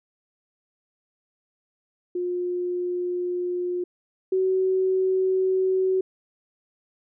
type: tone pair in turn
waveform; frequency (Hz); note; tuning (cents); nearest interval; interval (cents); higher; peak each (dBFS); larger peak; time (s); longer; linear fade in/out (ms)
sine; 356.7 / 376.2; F4 / F#4; +37 / +29; minor second; 92; second; -24 / -19; second; 2.15-3.84 / 4.32-6.01; neither; 5
effects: none